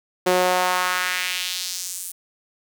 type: tone with high-pass filter sweep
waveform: sawtooth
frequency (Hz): 181.8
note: F#3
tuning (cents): -30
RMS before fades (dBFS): -23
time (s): 0.26-2.12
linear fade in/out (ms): 10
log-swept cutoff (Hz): 410 to 10000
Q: 1.7
effects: none